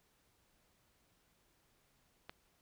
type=click; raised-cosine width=0.3 ms; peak=-30 dBFS; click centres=2.295 s; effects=pink hiss -74 dBFS RMS until 2.61 s